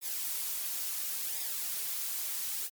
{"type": "noise with flanger", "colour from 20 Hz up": "blue", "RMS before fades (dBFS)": -35, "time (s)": [0.01, 2.7], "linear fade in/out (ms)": 50, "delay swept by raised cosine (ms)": [0.68, 4.78], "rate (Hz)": 0.72, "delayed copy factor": -0.5, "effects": ["MP3 96 kbps"]}